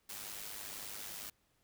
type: noise with amplitude modulation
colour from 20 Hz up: white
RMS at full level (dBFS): -43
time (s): 0.09-1.3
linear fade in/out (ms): 5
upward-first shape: sine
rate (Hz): 102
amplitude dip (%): 55
effects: pink hiss -75 dBFS RMS until 1.63 s